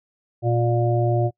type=harmonic tone; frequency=118.4 Hz; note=A#2; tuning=27 cents sharp; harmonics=1 / 3 / 5 / 6; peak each=-19 / -24 / -26 / -27 dBFS; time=0.42-1.31 s; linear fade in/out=50 ms; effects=noise-tail reverb RT60 0.1 s tail -25 dB re dry